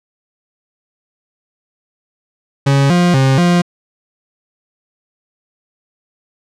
40% pulse tone with pitch steps, 138.7 / 176.2 / 133.7 / 175.3 Hz, C#3 / F3 / C3 / F3, +1 / +16 / +38 / +7 cents, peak -8 dBFS, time 2.66-3.62 s, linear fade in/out 10 ms, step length 240 ms, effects low-pass 7000 Hz 12 dB/octave

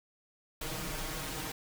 pink noise with comb filter, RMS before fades -38 dBFS, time 0.61-1.52 s, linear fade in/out 5 ms, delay 6.4 ms, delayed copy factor +1, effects none

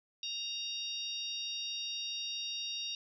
harmonic tone, 932.3 Hz, A#5, in tune, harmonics 3 / 4 / 5 / 6, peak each -42 / -39 / -46 / -44 dBFS, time 0.23-2.95 s, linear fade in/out 2 ms, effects none

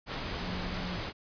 sine tone in noise, 180.6 Hz, F#3, 42 cents flat, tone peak -38 dBFS, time 0.37-0.99 s, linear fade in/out 50 ms, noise pink, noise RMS -36 dBFS, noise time 0.06-1.13 s, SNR -5 dB, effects resampled to 11025 Hz

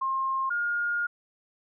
sine tone pair in turn, 1065 / 1421.6 Hz, C6 / F6, +30 / +30 cents, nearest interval perfect fourth, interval 500 cents, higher second, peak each -25 dBFS, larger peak neither, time 0.01-0.5 / 0.5-1.07 s, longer second, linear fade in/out 10 ms, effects none

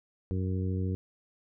harmonic tone, 93.3 Hz, F#2, 15 cents sharp, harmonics 1 / 2 / 3 / 4 / 5, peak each -29 / -35 / -39 / -41 / -43 dBFS, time 0.31-0.95 s, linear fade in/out 0 ms, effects none

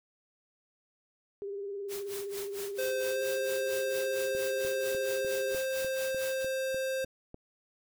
sine tone with vibrato, 400 Hz, G4, 35 cents sharp, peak -35 dBFS, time 1.42-5.55 s, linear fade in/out 0 ms, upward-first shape sine, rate 19 Hz, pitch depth 40 cents each way
white noise with tremolo, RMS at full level -41 dBFS, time 1.88-6.47 s, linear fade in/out 50 ms, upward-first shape sine, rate 4.4 Hz, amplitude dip 90%
square tone with pitch glide, 519 to 527.5 Hz, C5 to C5, -14 to +14 cents, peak -31 dBFS, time 2.78-7.05 s, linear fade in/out 10 ms, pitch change +28 cents, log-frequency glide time 3.07-3.22 s
click train, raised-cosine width 2 ms, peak -31 dBFS, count 11, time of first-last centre 4.35-7.344 s, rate 3.34 Hz
effects none

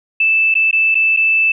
sine tone with dropouts, 2637 Hz, E7, in tune, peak -10 dBFS, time 0.2-1.52 s, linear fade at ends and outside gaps 5 ms, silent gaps 0.542-0.552 / 0.712-0.728 / 0.946-0.952 / 1.165-1.171 s, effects none

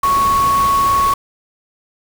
sine tone in noise, 1108.7 Hz, C#6, in tune, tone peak -11 dBFS, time 0.03-1.14 s, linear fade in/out 5 ms, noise pink, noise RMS -25 dBFS, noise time 0.03-1.14 s, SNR +11 dB, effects none

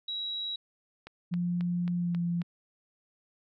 sine tone, 3872 Hz, B7, 35 cents flat, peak -32 dBFS, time 0.08-0.56 s, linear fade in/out 5 ms
click train, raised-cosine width 0.3 ms, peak -28 dBFS, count 6, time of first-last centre 1.07-2.418 s, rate 3.71 Hz
sine tone with pitch glide, 175.4 to 172.29 Hz, F3 to F3, +8 to -23 cents, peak -27 dBFS, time 1.31-2.43 s, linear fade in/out 20 ms, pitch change -31 cents, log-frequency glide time 1.96-2.18 s
effects none

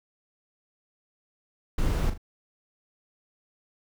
brown noise with echo, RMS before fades -25 dBFS, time 1.78-2.1 s, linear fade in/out 5 ms, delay 39 ms, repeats 2, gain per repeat -9 dB, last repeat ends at 2.178 s, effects none

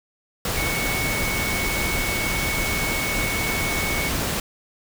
sine tone in noise, 2217 Hz, C#7, in tune, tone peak -26 dBFS, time 0.57-4.09 s, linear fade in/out 2 ms, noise pink, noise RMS -25 dBFS, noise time 0.45-4.4 s, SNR -4 dB, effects none

